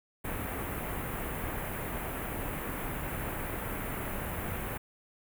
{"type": "band-stop noise", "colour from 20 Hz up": "pink", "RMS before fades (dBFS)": -36, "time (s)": [0.24, 4.78], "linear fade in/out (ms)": 10, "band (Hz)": [2400, 11000], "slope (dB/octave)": 24, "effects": []}